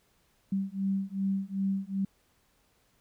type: beating tone pair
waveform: sine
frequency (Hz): 193.2 / 195.8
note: G3 / G3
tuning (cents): -25 / -2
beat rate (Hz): 2.6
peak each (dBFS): -31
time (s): 0.52-2.05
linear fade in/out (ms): 5
effects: pink hiss -69 dBFS RMS until 3 s